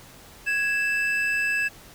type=tone pair together; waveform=triangle; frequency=1661.2 / 2637 Hz; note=G#6 / E7; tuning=0 / 0 cents; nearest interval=minor sixth; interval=800 cents; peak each=-23 dBFS; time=0.46-1.69 s; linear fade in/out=20 ms; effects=pink hiss -48 dBFS RMS until 1.94 s